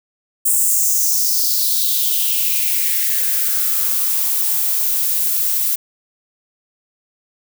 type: noise with high-pass filter sweep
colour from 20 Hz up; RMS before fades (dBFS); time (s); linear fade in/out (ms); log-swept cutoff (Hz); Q
violet; -17; 0.45-5.76; 10; 8600 to 380; 3.9
effects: none